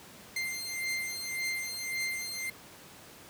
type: beating tone pair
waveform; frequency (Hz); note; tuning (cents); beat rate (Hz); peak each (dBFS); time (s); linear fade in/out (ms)
sawtooth; 2093 / 2094.8; C7 / C7; 0 / +1; 1.8; -33 / -32; 0.36-2.5; 5
effects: pink hiss -51 dBFS RMS until 3.29 s + high-pass 100 Hz 12 dB/octave